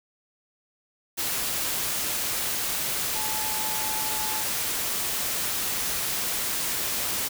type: tone in noise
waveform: sine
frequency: 865 Hz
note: A5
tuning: 30 cents flat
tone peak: -34 dBFS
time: 3.14-4.44 s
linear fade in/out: 20 ms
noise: white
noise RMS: -28 dBFS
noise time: 1.17-7.29 s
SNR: -9 dB
effects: none